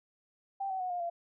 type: tone with pitch steps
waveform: sine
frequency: 784 / 758.2 / 733.2 / 709 / 685.7 Hz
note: G5 / F#5 / F#5 / F5 / F5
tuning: 0 / +42 / -16 / +26 / -32 cents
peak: -32 dBFS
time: 0.6-1.1 s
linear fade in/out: 10 ms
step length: 100 ms
effects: none